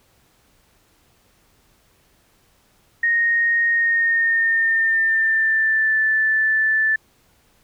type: tone with pitch glide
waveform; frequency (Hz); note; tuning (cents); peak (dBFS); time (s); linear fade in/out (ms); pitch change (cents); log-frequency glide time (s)
sine; 1861 to 1756.6; A#6 to A6; -3 to -3; -15; 3.03-6.96; 5; -100; 3.7-5.98
effects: pink hiss -59 dBFS RMS until 7.63 s